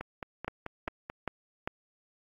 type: two click trains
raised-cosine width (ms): 0.5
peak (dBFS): -17 / -22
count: 4 / 6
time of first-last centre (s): 0.48-1.675 / 0.01-1.099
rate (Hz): 2.51 / 4.59
effects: AAC 32 kbps